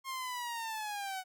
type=linear sweep; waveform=sawtooth; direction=down; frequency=1074 to 740 Hz; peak=-33 dBFS; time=0.04-1.24 s; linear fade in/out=50 ms; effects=none